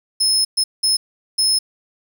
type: tone bursts at uneven times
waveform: 30% pulse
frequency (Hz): 5190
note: E8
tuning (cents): -28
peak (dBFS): -10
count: 4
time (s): 0.2-0.45 / 0.57-0.64 / 0.83-0.97 / 1.38-1.59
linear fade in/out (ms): 10
effects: 8-bit